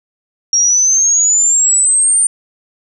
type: exponential sweep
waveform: sine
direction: up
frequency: 5600 to 9050 Hz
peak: -8 dBFS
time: 0.53-2.27 s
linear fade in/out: 2 ms
effects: none